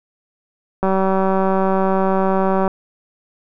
click train, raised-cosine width 1 ms, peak -5 dBFS, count 354, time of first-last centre 0.83-2.678 s, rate 191 Hz, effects none

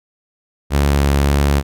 sawtooth tone with vibrato, 70.7 Hz, C#2, 35 cents sharp, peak -8 dBFS, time 0.7-1.63 s, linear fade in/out 50 ms, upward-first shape triangle, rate 1.7 Hz, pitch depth 11 cents each way, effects none

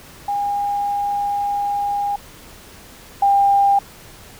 sine tone pair in turn, 812 / 798.5 Hz, G#5 / G5, -39 / +32 cents, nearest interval unison, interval 29 cents, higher first, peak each -18 / -11 dBFS, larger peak second, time 0.28-2.16 / 3.22-3.79 s, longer first, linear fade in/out 5 ms, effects pink hiss -42 dBFS RMS until 4.39 s

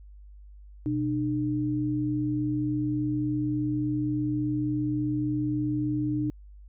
sine tone pair together, 125.06 / 301.6 Hz, B2 / D4, +22 / +46 cents, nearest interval octave + minor third, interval 1524 cents, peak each -30 / -26 dBFS, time 0.86-6.3 s, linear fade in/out 0 ms, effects added 50 Hz sine -45 dBFS peak until 6.68 s

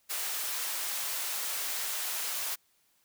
white high-pass noise, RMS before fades -34 dBFS, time 0.09-2.56 s, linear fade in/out 20 ms, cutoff 630 Hz, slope 12 dB/octave, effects white hiss -70 dBFS RMS until 3.04 s

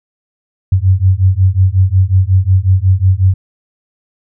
sine beating tone pair, 91.6 / 97.1 Hz, F#2 / G2, -17 / -16 cents, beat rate 5.5 Hz, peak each -10 dBFS, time 0.72-3.34 s, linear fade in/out 5 ms, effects none

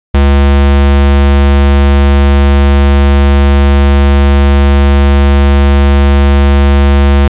square tone, 70 Hz, C#2, 18 cents sharp, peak -4 dBFS, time 0.14-7.28 s, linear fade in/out 5 ms, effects resampled to 8000 Hz + 7-bit

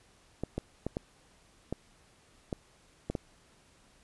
clicks, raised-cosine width 2 ms, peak -19 dBFS, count 8, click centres 0.436 / 0.58 / 0.866 / 0.969 / 1.726 / 2.528 / 3.1 / 3.152 s, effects pink hiss -63 dBFS RMS until 4.03 s + resampled to 24000 Hz

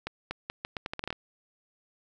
accelerating click train, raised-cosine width 0.3 ms, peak -17 dBFS, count 12, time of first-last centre 0.07-1.127 s, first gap 240 ms, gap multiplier 0.79, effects none

